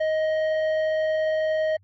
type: tone with tanh clipping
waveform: sine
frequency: 627 Hz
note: D#5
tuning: 13 cents sharp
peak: -22 dBFS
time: 0-1.77 s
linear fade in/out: 10 ms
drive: 9 dB
effects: added 96 Hz sine -55 dBFS peak until 1.83 s + MP3 32 kbps